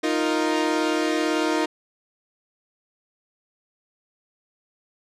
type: chord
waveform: sawtooth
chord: Eb suspended second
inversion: none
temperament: equal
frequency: 311.1 / 349.2 / 466.2 Hz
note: Eb4 / F4 / Bb4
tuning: 0 / 0 / 0 cents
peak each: -19 / -22 / -24 dBFS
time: 0.03-1.66 s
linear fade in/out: 10 ms
effects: low-pass 7000 Hz 12 dB/octave